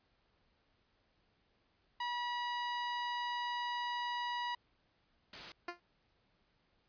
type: tone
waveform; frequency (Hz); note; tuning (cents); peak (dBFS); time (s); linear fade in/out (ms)
sawtooth; 967; B5; -37; -32; 2-4.55; 5
type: noise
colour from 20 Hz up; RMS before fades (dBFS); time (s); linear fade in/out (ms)
white; -46; 5.33-5.52; 2
type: tone with exponential decay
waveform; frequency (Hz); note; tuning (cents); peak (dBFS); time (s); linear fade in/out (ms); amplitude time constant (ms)
10% pulse; 349.2; F4; 0; -28; 5.68-5.8; 5; 26
effects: pink hiss -75 dBFS RMS until 6.88 s + resampled to 11025 Hz